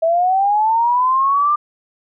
sine linear sweep, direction up, 644 to 1200 Hz, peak -12 dBFS, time 0.02-1.56 s, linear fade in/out 10 ms, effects none

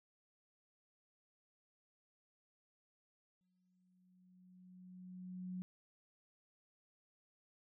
sine tone with exponential growth, 182.9 Hz, F#3, 20 cents flat, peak -40 dBFS, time 3.41-5.62 s, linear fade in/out 0 ms, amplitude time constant 480 ms, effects none

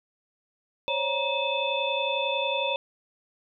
sine tone cluster, 534 / 565 / 945 / 2586 / 3531 Hz, C5 / C#5 / A#5 / E7 / A7, +35 / +33 / +23 / -34 / +5 cents, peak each -31 dBFS, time 0.88-2.76 s, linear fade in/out 0 ms, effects none

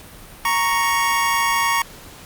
25% pulse tone pair together, 932.3 / 1108.7 Hz, A#5 / C#6, 0 / 0 cents, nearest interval minor third, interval 300 cents, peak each -16 dBFS, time 0.45-1.82 s, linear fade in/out 2 ms, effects pink hiss -41 dBFS RMS until 2.25 s + Opus 48 kbps

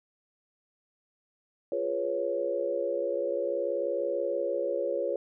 sine chord, C# dominant seventh, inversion first, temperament equal, 349.2 / 415.3 / 493.9 / 554.4 Hz, E#4 / G#4 / B4 / C#5, 0 / 0 / 0 / 0 cents, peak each -35 / -35 / -33 / -30 dBFS, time 1.72-5.16 s, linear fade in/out 2 ms, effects none

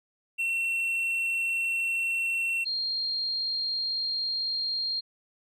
triangle / sine tone pair in turn, 2713 / 4214 Hz, E7 / C8, +49 / +12 cents, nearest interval minor sixth, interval 763 cents, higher second, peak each -24 / -27 dBFS, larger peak first, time 0.38-2.65 / 2.65-5.01 s, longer second, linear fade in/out 20 ms, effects none

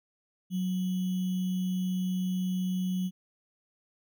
sine tone with sample-and-hold, 184.2 Hz, F#3, 7 cents flat, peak -27 dBFS, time 0.5-3.11 s, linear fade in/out 50 ms, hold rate 3150 Hz, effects none

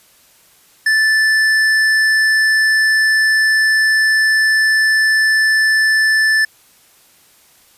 sine tone with hard clipping, 1755 Hz, A6, 5 cents flat, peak -12 dBFS, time 0.86-6.45 s, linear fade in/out 5 ms, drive 9 dB, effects white hiss -50 dBFS RMS until 7.77 s + resampled to 32000 Hz

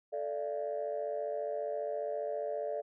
sine chord, D minor, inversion second, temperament equal with one note detuned, 440 / 587.3 / 682.1 Hz, A4 / D5 / F5, 0 / 0 / -41 cents, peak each -38 / -35 / -39 dBFS, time 0.12-2.82 s, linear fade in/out 20 ms, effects tanh soft clip ceiling -26 dBFS

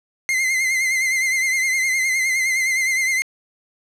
45% pulse tone with vibrato, 2084 Hz, C7, 7 cents flat, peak -17 dBFS, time 0.29-3.22 s, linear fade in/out 0 ms, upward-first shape triangle, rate 9.7 Hz, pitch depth 63 cents each way, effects low-pass 10000 Hz 12 dB/octave + 9-bit

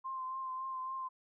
sine tone with vibrato, 1046.5 Hz, C6, in tune, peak -37 dBFS, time 0.04-1.09 s, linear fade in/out 20 ms, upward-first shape triangle, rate 3.6 Hz, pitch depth 28 cents each way, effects none

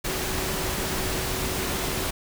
sine tone in noise, 376 Hz, F#4, 28 cents sharp, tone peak -35 dBFS, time 0.07-2.07 s, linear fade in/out 10 ms, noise pink, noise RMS -28 dBFS, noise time 0.04-2.11 s, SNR -10 dB, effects none

